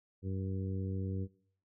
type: harmonic tone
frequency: 95.4 Hz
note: G2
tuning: 47 cents flat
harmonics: 1 / 2 / 3 / 4 / 5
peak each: -35 / -41 / -45 / -47 / -49 dBFS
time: 0.22-1.28 s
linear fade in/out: 50 ms
effects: noise-tail reverb RT60 0.6 s tail -22 dB re dry